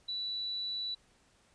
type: tone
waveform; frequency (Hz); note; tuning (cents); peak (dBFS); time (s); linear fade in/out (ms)
sine; 3951; B7; 0; -34; 0.08-0.95; 10
effects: pink hiss -67 dBFS RMS until 1.54 s + resampled to 22050 Hz